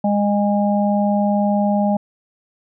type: harmonic tone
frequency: 204.5 Hz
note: G#3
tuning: 26 cents flat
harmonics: 1 / 3 / 4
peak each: -16 / -21 / -22 dBFS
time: 0.04-1.97 s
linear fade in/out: 5 ms
effects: none